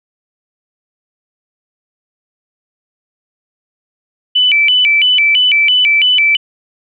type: tone with vibrato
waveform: sine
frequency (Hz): 2637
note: E7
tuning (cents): 0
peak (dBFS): -7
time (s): 4.35-6.37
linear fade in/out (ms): 10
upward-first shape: square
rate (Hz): 3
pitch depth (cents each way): 220
effects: none